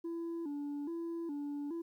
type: tone with vibrato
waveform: sine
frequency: 311.1 Hz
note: D#4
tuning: in tune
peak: -34 dBFS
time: 0.04-1.82 s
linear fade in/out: 10 ms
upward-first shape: square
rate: 1.2 Hz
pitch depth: 130 cents each way
effects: tanh soft clip ceiling -36 dBFS + 12-bit